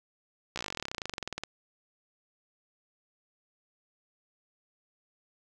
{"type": "slowing click train", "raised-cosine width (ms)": 0.2, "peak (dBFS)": -17, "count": 29, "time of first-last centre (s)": [0.56, 1.436], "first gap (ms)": 15, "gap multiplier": 1.05, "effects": []}